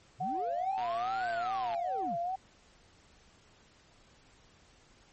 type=linear two-way sweep; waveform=triangle; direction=up then down; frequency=103.1 to 1568 to 103.1 Hz; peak=-36 dBFS; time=0.18-2.18 s; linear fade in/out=50 ms; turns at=1.3 s
type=tone with vibrato; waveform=sine; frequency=728 Hz; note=F#5; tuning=28 cents flat; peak=-31 dBFS; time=0.2-2.36 s; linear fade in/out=10 ms; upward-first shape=sine; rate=2.4 Hz; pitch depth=110 cents each way
type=click train; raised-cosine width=0.3 ms; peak=-29 dBFS; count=114; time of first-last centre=0.78-1.746 s; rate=117 Hz
effects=pink hiss -62 dBFS RMS until 5.12 s + MP3 32 kbps